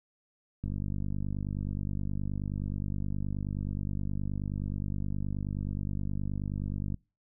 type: click train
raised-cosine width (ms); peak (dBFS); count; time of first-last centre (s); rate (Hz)
5; -22; 313; 0.64-6.943; 49.5
effects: noise-tail reverb RT60 0.3 s tail -26 dB re dry